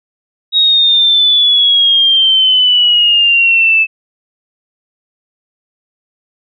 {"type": "exponential sweep", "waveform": "sine", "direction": "down", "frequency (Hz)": [3795, 2616], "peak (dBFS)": -6, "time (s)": [0.52, 3.87], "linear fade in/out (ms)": 50, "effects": []}